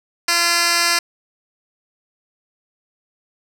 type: tone with band-pass filter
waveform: 10% pulse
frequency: 343 Hz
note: F4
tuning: 31 cents flat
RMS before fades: -17 dBFS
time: 0.28-0.99 s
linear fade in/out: 5 ms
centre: 5100 Hz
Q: 0.88
effects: none